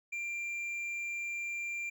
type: tone with hard clipping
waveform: triangle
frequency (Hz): 2376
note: D7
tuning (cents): +20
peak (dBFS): -36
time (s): 0.12-1.9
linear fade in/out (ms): 10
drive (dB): 7
effects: none